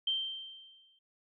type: tone with exponential decay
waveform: sine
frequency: 3136 Hz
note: G7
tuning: in tune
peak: -27 dBFS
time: 0.07-0.99 s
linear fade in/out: 5 ms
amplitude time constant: 200 ms
effects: none